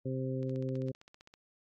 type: harmonic tone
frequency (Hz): 130.81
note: C3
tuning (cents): 0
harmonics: 1 / 2 / 3 / 4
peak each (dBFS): -35 / -38 / -40 / -41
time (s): 0.05-0.92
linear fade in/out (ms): 10
type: click train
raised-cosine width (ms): 0.2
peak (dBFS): -37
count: 15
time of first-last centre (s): 0.43-1.339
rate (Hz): 15.4
effects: AAC 64 kbps